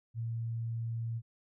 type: tone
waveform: sine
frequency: 115 Hz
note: A#2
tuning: 23 cents flat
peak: -33 dBFS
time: 0.14-1.22 s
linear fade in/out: 50 ms
effects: none